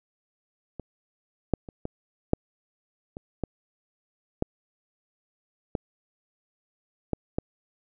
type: clicks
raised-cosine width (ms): 2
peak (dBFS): -22 / -8 / -27 / -18 / -6 / -24 / -15 / -10 / -13 / -12 / -12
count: 11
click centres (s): 0.797 / 1.537 / 1.688 / 1.854 / 2.334 / 3.169 / 3.437 / 4.424 / 5.752 / 7.133 / 7.385
effects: none